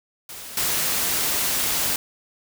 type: noise with level steps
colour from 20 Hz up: white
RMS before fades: -37 / -23 dBFS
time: 0.29-1.96 s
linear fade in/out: 2 ms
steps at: 0.57 s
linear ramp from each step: 2 ms
effects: none